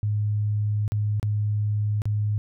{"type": "tone with dropouts", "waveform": "sine", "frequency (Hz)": 104.9, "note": "G#2", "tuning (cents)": 18, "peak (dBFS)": -21, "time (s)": [0.03, 2.38], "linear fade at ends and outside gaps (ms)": 0, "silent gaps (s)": [[0.879, 0.92], [1.198, 1.229], [2.019, 2.055]], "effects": []}